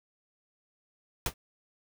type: noise with exponential decay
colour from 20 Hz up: pink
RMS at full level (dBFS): -23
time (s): 1.26-1.34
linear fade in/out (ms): 2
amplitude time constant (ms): 16
effects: none